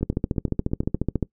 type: two click trains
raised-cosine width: 3 ms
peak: -24 / -9 dBFS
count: 9 / 18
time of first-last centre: 0.01-0.951 / 0.03-1.227 s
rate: 8.5 / 14.2 Hz
effects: noise-tail reverb RT60 0.1 s tail -22 dB re dry